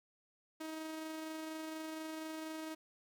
sawtooth tone with amplitude modulation, 316.2 Hz, D#4, 28 cents sharp, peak -37 dBFS, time 0.6-2.75 s, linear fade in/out 10 ms, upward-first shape sine, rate 24.2 Hz, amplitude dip 25%, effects none

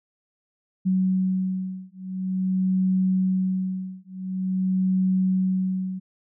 sine beating tone pair, 186.8 / 187.27 Hz, F#3 / F#3, +17 / +21 cents, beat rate 0.47 Hz, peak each -24 dBFS, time 0.85-6 s, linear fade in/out 20 ms, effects none

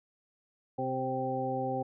harmonic tone with a mistuned harmonic, 130.1 Hz, C3, 9 cents flat, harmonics 1 / 2 / 3 / 4 / 6, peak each -39 / -37 / -39 / -35 / -34 dBFS, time 0.78-1.83 s, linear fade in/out 10 ms, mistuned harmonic 4, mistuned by +17 cents, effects none

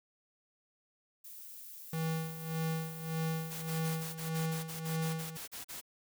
violet noise, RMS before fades -49 dBFS, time 1.24-4.15 s, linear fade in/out 10 ms
square tone with tremolo, 161.4 Hz, E3, 36 cents flat, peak -32 dBFS, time 1.93-5.37 s, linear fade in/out 2 ms, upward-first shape sine, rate 1.7 Hz, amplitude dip 75%
white noise bursts, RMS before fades -44 dBFS, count 14, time 3.5-5.814 s, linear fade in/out 20 ms, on 130 ms, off 38 ms
effects none

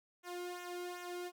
sawtooth tone with flanger, 355 Hz, F4, 28 cents sharp, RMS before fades -44 dBFS, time 0.23-1.32 s, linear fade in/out 50 ms, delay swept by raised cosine 0.21 to 1.16 ms, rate 2.6 Hz, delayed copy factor -0.7, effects none

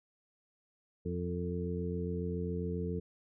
harmonic tone with a mistuned harmonic, 87.31 Hz, F2, in tune, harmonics 1 / 2 / 3 / 4 / 5, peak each -38 / -37 / -44 / -44 / -39 dBFS, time 1.05-3 s, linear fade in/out 10 ms, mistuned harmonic 5, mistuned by +23 cents, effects none

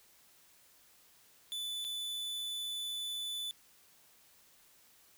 45% pulse tone with dropouts, 3488 Hz, A7, 16 cents flat, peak -37 dBFS, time 1.52-3.51 s, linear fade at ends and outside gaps 0 ms, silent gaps 1.844-1.848 s, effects white hiss -64 dBFS RMS until 5.17 s

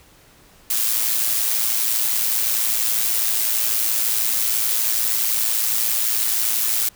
blue noise with amplitude modulation, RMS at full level -18 dBFS, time 0.7-6.89 s, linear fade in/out 5 ms, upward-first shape sine, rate 112 Hz, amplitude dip 50%, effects pink hiss -51 dBFS RMS until 6.95 s

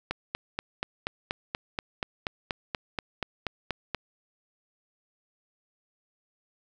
click train, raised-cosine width 0.3 ms, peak -13 dBFS, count 17, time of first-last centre 0.11-3.947 s, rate 4.17 Hz, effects none

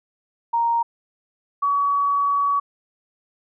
sine tone pair in turn, 932.3 / 1132.6 Hz, A#5 / C#6, 0 / +37 cents, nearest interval minor third, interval 337 cents, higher second, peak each -17 / -17 dBFS, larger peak neither, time 0.53-0.83 / 1.62-2.6 s, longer second, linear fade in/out 10 ms, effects none

